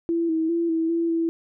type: tone with pitch steps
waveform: sine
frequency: 335.5 / 321.3 / 337.5 / 325.6 / 334.9 / 330.6 Hz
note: E4 / E4 / E4 / E4 / E4 / E4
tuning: +31 / -44 / +41 / -21 / +27 / +5 cents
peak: -20 dBFS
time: 0.09-1.29 s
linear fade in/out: 0 ms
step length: 200 ms
effects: none